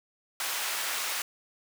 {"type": "high-pass noise", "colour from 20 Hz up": "pink", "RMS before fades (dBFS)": -32, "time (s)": [0.4, 1.22], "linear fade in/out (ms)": 2, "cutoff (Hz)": 1100, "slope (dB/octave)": 12, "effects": []}